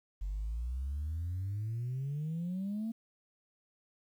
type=exponential sweep; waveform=sine; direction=up; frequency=46.25 to 230 Hz; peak=-32 dBFS; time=0.21-2.92 s; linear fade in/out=10 ms; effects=tanh soft clip ceiling -31 dBFS + 11-bit